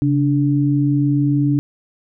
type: tone pair together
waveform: sine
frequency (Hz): 137.3 / 290.9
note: C#3 / D4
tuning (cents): -16 / -16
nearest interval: octave + minor second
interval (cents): 1300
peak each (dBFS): -16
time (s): 0.02-1.59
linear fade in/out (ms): 0
effects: none